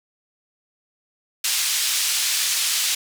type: band-pass noise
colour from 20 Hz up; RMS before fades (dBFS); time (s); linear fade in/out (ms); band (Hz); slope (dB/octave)
pink; -22; 1.44-2.95; 5; 3300 to 11000; 12
effects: none